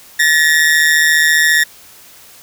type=ring-modulated tone; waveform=40% pulse; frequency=1819 Hz; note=A#6; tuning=43 cents flat; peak=-5 dBFS; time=0.19-1.64 s; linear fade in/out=10 ms; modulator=77.3 Hz; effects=white hiss -41 dBFS RMS until 2.42 s